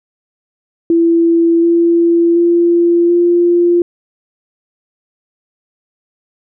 sine tone with pitch steps, 334.9 / 339 / 343.1 / 347.3 Hz, E4 / E4 / F4 / F4, +27 / +49 / -31 / -10 cents, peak -7 dBFS, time 0.9-3.82 s, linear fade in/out 2 ms, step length 730 ms, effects none

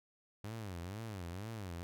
sawtooth tone with vibrato, 98.3 Hz, G2, 5 cents sharp, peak -38 dBFS, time 0.44-1.83 s, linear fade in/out 0 ms, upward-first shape sine, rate 2.1 Hz, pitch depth 260 cents each way, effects none

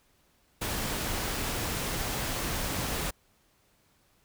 pink noise, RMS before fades -32 dBFS, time 0.61-3.11 s, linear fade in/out 10 ms, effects pink hiss -67 dBFS RMS until 4.24 s

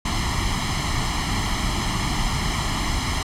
pink noise with comb filter, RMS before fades -23 dBFS, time 0.05-3.23 s, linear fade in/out 5 ms, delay 0.97 ms, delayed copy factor +0.8, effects low-pass 7000 Hz 12 dB/octave

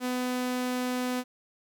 sawtooth tone, 250.6 Hz, B3, 25 cents sharp, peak -24 dBFS, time 0-1.24 s, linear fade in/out 50 ms, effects 11-bit

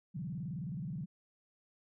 sine tone with vibrato, 158 Hz, D#3, 27 cents sharp, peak -37 dBFS, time 0.14-1.06 s, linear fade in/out 20 ms, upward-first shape square, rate 19 Hz, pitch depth 260 cents each way, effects none

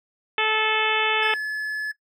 harmonic tone, 435.4 Hz, A4, 18 cents flat, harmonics 1 / 2 / 3 / 4 / 5 / 6 / 7 / 8, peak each -28 / -27 / -28 / -27 / -27 / -26 / -29 / -31 dBFS, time 0.38-1.34 s, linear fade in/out 2 ms
triangle tone, 1717 Hz, A6, 43 cents flat, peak -22 dBFS, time 1.22-1.92 s, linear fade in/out 10 ms
effects noise-tail reverb RT60 0.1 s tail -18 dB re dry

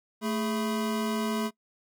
square tone cluster, 220.8 / 416.2 / 995 Hz, A3 / G#4 / B5, +6 / +4 / +13 cents, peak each -29 / -35 / -38 dBFS, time 0.21-1.51 s, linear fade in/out 50 ms, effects noise-tail reverb RT60 0.1 s tail -23 dB re dry

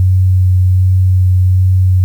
sine tone with vibrato, 92.5 Hz, F#2, in tune, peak -6 dBFS, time 0-2.04 s, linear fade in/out 0 ms, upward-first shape sine, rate 1.3 Hz, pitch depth 11 cents each way, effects 7-bit

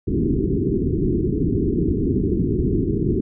white low-pass noise, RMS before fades -20 dBFS, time 0.07-3.21 s, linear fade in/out 10 ms, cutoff 410 Hz, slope 96 dB/octave, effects none

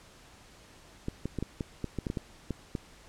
clicks, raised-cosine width 3 ms, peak -19 dBFS, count 12, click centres 1.084 / 1.256 / 1.387 / 1.426 / 1.608 / 1.843 / 1.987 / 2.068 / 2.101 / 2.172 / 2.507 / 2.752 s, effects pink hiss -55 dBFS RMS until 3.08 s + low-pass 9000 Hz 12 dB/octave

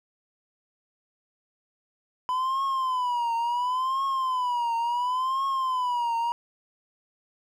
triangle tone with vibrato, 1002 Hz, B5, 25 cents sharp, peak -22 dBFS, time 2.29-6.32 s, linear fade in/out 0 ms, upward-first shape triangle, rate 0.71 Hz, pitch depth 150 cents each way, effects none

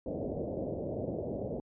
white low-pass noise, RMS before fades -36 dBFS, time 0.06-1.6 s, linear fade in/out 2 ms, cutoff 620 Hz, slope 48 dB/octave, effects high-pass 60 Hz 12 dB/octave

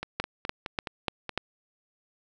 two click trains, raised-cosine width 0.3 ms, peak -11 / -17 dBFS, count 5 / 7, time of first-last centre 0.2-1.376 / 0.03-1.293 s, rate 3.4 / 4.75 Hz, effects none

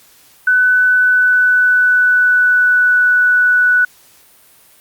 sine tone with pitch glide, 1500 to 1481.1 Hz, F#6 to F#6, +23 to +1 cents, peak -8 dBFS, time 0.47-3.85 s, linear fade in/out 5 ms, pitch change -22 cents, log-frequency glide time 0.72-3.09 s, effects white hiss -47 dBFS RMS until 4.8 s + Opus 48 kbps

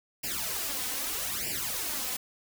white noise with flanger, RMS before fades -33 dBFS, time 0.23-2.17 s, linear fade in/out 10 ms, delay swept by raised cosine 0.39 to 3.99 ms, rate 0.8 Hz, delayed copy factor +1, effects none

